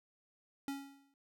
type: tone with exponential decay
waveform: square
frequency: 277.2 Hz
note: C#4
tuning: in tune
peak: -36 dBFS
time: 0.68-1.14 s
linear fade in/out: 1 ms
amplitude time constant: 99 ms
effects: none